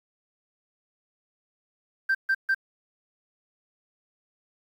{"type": "tone bursts", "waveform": "sine", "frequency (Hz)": 1568, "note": "G6", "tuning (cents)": 0, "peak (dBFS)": -18, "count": 3, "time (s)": [2.09, 2.547], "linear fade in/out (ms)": 10, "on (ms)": 59, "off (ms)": 140, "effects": ["tanh soft clip ceiling -18 dBFS", "9-bit"]}